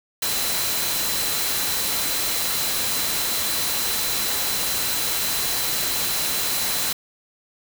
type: tone in noise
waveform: sine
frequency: 4040 Hz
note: B7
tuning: 39 cents sharp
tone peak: -30 dBFS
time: 0.22-6.93 s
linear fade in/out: 5 ms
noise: white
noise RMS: -24 dBFS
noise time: 0.22-6.93 s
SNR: -9 dB
effects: none